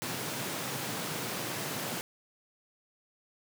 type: high-pass noise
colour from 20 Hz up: pink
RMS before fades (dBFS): -36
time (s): 0.02-2.01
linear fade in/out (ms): 0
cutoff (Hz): 110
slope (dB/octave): 48
effects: none